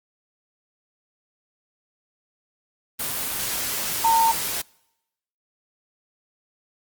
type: tone in noise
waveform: sine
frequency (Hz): 910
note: A#5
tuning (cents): -42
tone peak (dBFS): -15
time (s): 4.04-4.32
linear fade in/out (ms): 10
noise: white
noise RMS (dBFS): -27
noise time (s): 2.99-4.62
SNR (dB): +9
effects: noise-tail reverb RT60 0.9 s tail -26 dB re dry + Opus 24 kbps